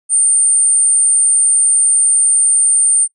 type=tone; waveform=sine; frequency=8930 Hz; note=C#9; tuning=12 cents sharp; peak=-7 dBFS; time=0.09-3.08 s; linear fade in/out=50 ms; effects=noise-tail reverb RT60 0.1 s tail -23 dB re dry + tanh soft clip ceiling -3 dBFS